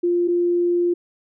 sine tone pair in turn, 349.2 / 349.2 Hz, F4 / F4, 0 / 0 cents, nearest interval unison, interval 0 cents, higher neither, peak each -16 dBFS, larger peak neither, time 0.03-0.28 / 0.28-0.94 s, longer second, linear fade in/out 10 ms, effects none

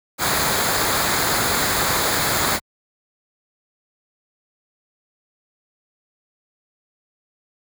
pink noise with comb filter, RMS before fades -20 dBFS, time 0.18-2.6 s, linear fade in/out 50 ms, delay 0.35 ms, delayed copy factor -0.55, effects high-pass 60 Hz 12 dB/octave

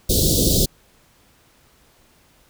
pink band-stop noise, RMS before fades -17 dBFS, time 0.09-0.66 s, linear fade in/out 10 ms, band 560 to 3600 Hz, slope 48 dB/octave, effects pink hiss -56 dBFS RMS until 2.49 s

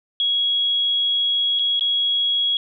sine tone with dropouts, 3322 Hz, G#7, in tune, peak -17 dBFS, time 0.2-2.57 s, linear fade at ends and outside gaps 1 ms, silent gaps 1.59-1.594 / 1.795-1.809 s, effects none

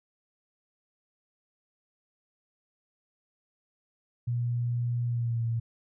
sine tone with pitch glide, 120.2 to 115.5 Hz, B2 to A#2, -46 to -16 cents, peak -26 dBFS, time 4.27-5.6 s, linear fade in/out 10 ms, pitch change -70 cents, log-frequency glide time 5.06-5.43 s, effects none

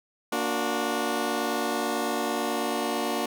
15% pulse chord, Bb augmented, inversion none, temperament just, 233.1 / 291.4 / 364.2 Hz, Bb3 / D4 / F#4, 0 / -13 / -27 cents, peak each -24 dBFS, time 0.32-3.26 s, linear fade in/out 5 ms, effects none

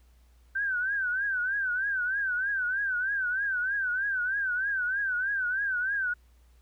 sine tone with vibrato, 1544 Hz, G6, 27 cents flat, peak -26 dBFS, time 0.55-6.14 s, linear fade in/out 10 ms, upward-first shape triangle, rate 3.2 Hz, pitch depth 140 cents each way, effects added 60 Hz sine -56 dBFS peak until 6.61 s + pink hiss -69 dBFS RMS until 6.61 s

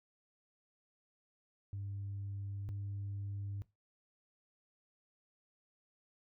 sine tone pair in turn, 99.6 / 100.09 Hz, G2 / G2, +28 / +37 cents, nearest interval unison, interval 9 cents, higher second, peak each -38 / -37 dBFS, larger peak second, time 1.73-2.69 / 2.69-3.62 s, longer first, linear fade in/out 0 ms, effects noise-tail reverb RT60 0.2 s tail -18 dB re dry + tanh soft clip ceiling -36 dBFS

